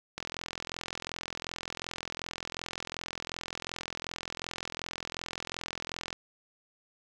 click train, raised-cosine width 0.2 ms, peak -18 dBFS, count 255, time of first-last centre 0.18-6.128 s, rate 42.7 Hz, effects none

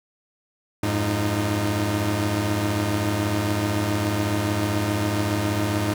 sawtooth tone cluster, 88.8 / 104.8 / 307.3 / 342.3 Hz, F2 / G#2 / D#4 / F4, +29 / +16 / -21 / -35 cents, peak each -29 / -20 / -22 / -28 dBFS, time 0.83-5.94 s, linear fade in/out 5 ms, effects none

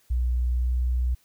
sine tone with pitch glide, 61.2 to 61.84 Hz, B1 to B1, -15 to +3 cents, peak -21 dBFS, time 0.1-1.15 s, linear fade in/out 10 ms, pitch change +18 cents, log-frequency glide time 0.52-0.72 s, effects white hiss -63 dBFS RMS until 1.24 s

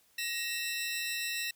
sawtooth tone cluster, 1882 / 2671 / 4010 Hz, A#6 / E7 / B7, +16 / +22 / +26 cents, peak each -34 / -33 / -37 dBFS, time 0.18-1.51 s, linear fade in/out 5 ms, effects white hiss -67 dBFS RMS until 1.55 s

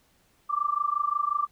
sine tone with amplitude modulation, 1174.7 Hz, D6, in tune, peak -20 dBFS, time 0.49-1.47 s, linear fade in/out 20 ms, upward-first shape sine, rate 25.6 Hz, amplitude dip 90%, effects pink hiss -65 dBFS RMS until 1.51 s

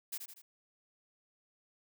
blue noise with echo, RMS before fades -39 dBFS, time 0.12-0.18 s, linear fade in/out 10 ms, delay 80 ms, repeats 3, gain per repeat -6 dB, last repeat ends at 0.42 s, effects none

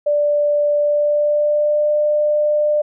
sine tone with pitch glide, 587.3 to 597.9 Hz, D5 to D5, 0 to +31 cents, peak -13 dBFS, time 0.06-2.82 s, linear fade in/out 10 ms, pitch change +31 cents, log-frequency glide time 0.78-1.92 s, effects none

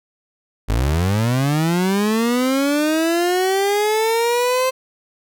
30% pulse linear sweep, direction up, 48.63 to 523.3 Hz, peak -13 dBFS, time 0.68-4.71 s, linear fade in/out 20 ms, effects none

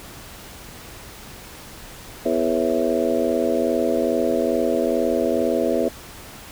harmonic tone with a mistuned harmonic, 82.41 Hz, E2, in tune, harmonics 3 / 4 / 5 / 6 / 7 / 8, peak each -25 / -25 / -25 / -25 / -25 / -25 dBFS, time 2.25-5.89 s, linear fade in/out 10 ms, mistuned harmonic 7, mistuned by -62 cents, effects pink hiss -40 dBFS RMS until 6.51 s

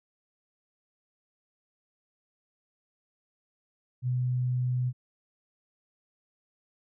sine tone, 125.4 Hz, B2, 27 cents sharp, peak -25 dBFS, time 4.02-4.93 s, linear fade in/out 50 ms, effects none

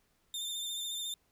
sawtooth tone with vibrato, 3592 Hz, A7, 35 cents sharp, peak -33 dBFS, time 0.34-1.14 s, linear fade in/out 2 ms, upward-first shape sine, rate 14 Hz, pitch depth 28 cents each way, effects pink hiss -73 dBFS RMS until 1.31 s

